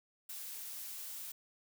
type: noise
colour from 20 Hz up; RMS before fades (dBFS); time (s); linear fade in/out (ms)
blue; -45; 0.29-1.32; 5
effects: none